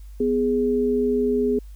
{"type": "tone pair together", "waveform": "sine", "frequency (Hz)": [249.4, 415.3], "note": ["B3", "G#4"], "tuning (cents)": [17, 0], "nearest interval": "major sixth", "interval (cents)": 883, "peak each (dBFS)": [-22, -20], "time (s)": [0.2, 1.59], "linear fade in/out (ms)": 5, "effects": ["added 50 Hz sine -37 dBFS peak until 1.75 s", "white hiss -60 dBFS RMS until 1.75 s"]}